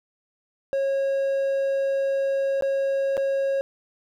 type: tone with dropouts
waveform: triangle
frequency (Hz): 546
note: C#5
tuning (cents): -26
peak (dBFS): -19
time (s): 0.73-3.61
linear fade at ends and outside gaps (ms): 0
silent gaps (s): 2.61-2.623 / 3.169-3.177
effects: none